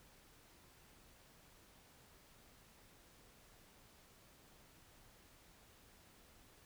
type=silence; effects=pink hiss -65 dBFS RMS until 6.65 s